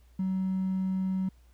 triangle tone with hard clipping, 188.6 Hz, F#3, 33 cents sharp, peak -27 dBFS, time 0.19-1.29 s, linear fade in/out 5 ms, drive 4 dB, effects added 60 Hz sine -55 dBFS peak until 1.53 s + pink hiss -69 dBFS RMS until 1.53 s

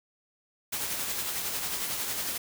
white noise with tremolo, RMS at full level -31 dBFS, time 0.72-2.38 s, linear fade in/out 10 ms, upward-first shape sine, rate 11 Hz, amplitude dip 35%, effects none

